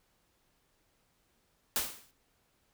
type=noise with exponential decay; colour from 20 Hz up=white; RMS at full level=-28 dBFS; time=1.76-2.11 s; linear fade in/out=0 ms; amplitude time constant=74 ms; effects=pink hiss -73 dBFS RMS until 2.73 s